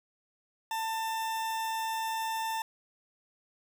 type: tone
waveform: 40% pulse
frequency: 893 Hz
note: A5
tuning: 25 cents sharp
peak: -30 dBFS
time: 0.71-2.62 s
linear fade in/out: 2 ms
effects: none